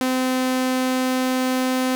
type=tone; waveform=sawtooth; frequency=257.1 Hz; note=C4; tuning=30 cents flat; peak=-15 dBFS; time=0.01-1.95 s; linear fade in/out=0 ms; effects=none